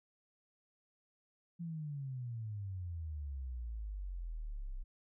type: exponential sweep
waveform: sine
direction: down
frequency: 173.3 to 30.87 Hz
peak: -39 dBFS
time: 1.59-4.84 s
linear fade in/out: 20 ms
effects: none